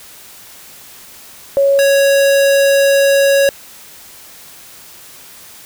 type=tone pair in turn; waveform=sine / square; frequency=554.4 / 554.4 Hz; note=C#5 / C#5; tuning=0 / 0 cents; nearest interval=unison; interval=0 cents; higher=neither; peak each=-8 / -9 dBFS; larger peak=first; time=1.57-1.79 / 1.79-3.49 s; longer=second; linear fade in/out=0 ms; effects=white hiss -38 dBFS RMS until 5.65 s